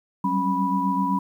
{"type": "tone cluster", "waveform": "sine", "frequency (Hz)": [188.7, 196.5, 273.3, 983], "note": ["F#3", "G3", "C#4", "B5"], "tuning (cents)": [34, 4, -24, -8], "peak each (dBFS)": [-26, -29, -27, -23], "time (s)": [0.24, 1.19], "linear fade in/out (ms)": 5, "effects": ["9-bit"]}